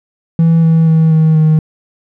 triangle tone with pitch steps, 164.81 / 162.63 / 160.49 / 158.37 / 156.28 Hz, E3 / E3 / E3 / D#3 / D#3, 0 / -23 / -46 / +31 / +8 cents, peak -3 dBFS, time 0.39-1.59 s, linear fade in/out 2 ms, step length 240 ms, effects tanh soft clip ceiling 0 dBFS

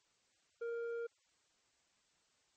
square tone with low-pass filter, 466.9 Hz, A#4, 3 cents sharp, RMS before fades -41 dBFS, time 0.61-1.07 s, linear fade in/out 10 ms, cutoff 1000 Hz, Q 3.3, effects white hiss -75 dBFS RMS until 2.56 s + MP3 32 kbps

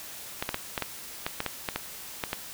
clicks, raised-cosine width 0.3 ms, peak -12 dBFS, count 12, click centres 0.425 / 0.491 / 0.544 / 0.778 / 0.823 / 1.265 / 1.404 / 1.463 / 1.688 / 1.76 / 2.238 / 2.331 s, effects white hiss -42 dBFS RMS until 2.53 s

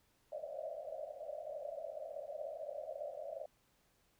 white band-pass noise, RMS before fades -45 dBFS, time 0.32-3.46 s, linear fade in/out 2 ms, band 550 to 660 Hz, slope 96 dB/octave, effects pink hiss -74 dBFS RMS until 4.19 s

